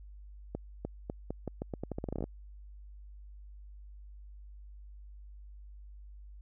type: accelerating click train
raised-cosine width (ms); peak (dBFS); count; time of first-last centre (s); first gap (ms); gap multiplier
2; -22; 18; 0.55-2.24; 300; 0.83
effects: added 50 Hz sine -47 dBFS peak until 6.41 s